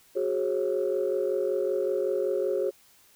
sine chord, F# suspended second, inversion none, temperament equal with one note detuned, 370 / 415.3 / 542 Hz, F#4 / G#4 / C#5, 0 / 0 / -39 cents, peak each -28 dBFS, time 0.15-2.71 s, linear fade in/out 20 ms, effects tanh soft clip ceiling -17 dBFS + white hiss -59 dBFS RMS until 3.15 s

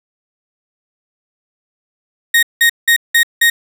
35% pulse tone bursts, 1864 Hz, A#6, 1 cent flat, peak -6 dBFS, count 5, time 2.34-3.5 s, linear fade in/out 5 ms, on 88 ms, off 180 ms, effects none

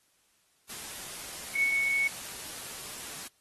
sine tone in noise, 2217 Hz, C#7, in tune, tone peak -24 dBFS, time 1.55-2.08 s, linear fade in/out 10 ms, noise white, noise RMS -41 dBFS, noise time 0.69-3.28 s, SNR +14 dB, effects white hiss -69 dBFS RMS until 3.4 s + AAC 32 kbps

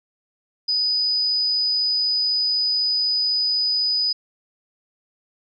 sine tone, 4978 Hz, D#8, in tune, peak -18 dBFS, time 0.68-4.13 s, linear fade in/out 10 ms, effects none

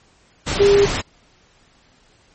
sine tone in noise, 402 Hz, G4, 44 cents sharp, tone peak -9 dBFS, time 0.59-0.86 s, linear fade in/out 20 ms, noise pink, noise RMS -22 dBFS, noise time 0.46-1.02 s, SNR +10 dB, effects pink hiss -55 dBFS RMS until 2.34 s + MP3 32 kbps

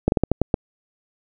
slowing click train, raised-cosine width 2 ms, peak -3 dBFS, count 7, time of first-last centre 0.08-0.542 s, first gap 41 ms, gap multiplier 1.25, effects none

